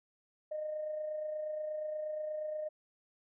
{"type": "tone with amplitude modulation", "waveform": "sine", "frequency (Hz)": 613, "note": "D#5", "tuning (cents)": -26, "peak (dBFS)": -33, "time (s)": [0.51, 2.69], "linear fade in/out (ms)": 10, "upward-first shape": "sine", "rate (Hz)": 28.4, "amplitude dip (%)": 40, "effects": ["tanh soft clip ceiling -29 dBFS"]}